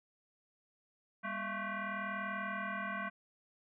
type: tone with frequency modulation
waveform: sine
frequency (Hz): 199.7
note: G3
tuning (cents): +32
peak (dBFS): -36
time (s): 1.23-3.1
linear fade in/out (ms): 20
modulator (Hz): 440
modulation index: 4.2
effects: none